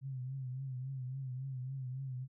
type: tone with vibrato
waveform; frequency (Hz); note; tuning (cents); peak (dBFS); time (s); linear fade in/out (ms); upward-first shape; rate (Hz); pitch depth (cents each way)
sine; 130.81; C3; 0; -38; 0.01-2.28; 50; triangle; 3.6; 85
effects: none